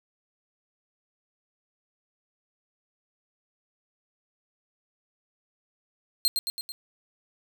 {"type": "tone with echo", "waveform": "sawtooth", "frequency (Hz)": 4186, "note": "C8", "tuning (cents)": 0, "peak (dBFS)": -17, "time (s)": [6.25, 6.28], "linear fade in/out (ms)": 0, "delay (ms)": 110, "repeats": 4, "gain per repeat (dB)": -4, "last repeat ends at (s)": 6.72, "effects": []}